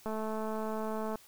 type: click train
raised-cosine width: 1 ms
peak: -24 dBFS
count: 240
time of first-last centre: 0.06-1.156 s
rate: 218 Hz
effects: white hiss -58 dBFS RMS until 1.27 s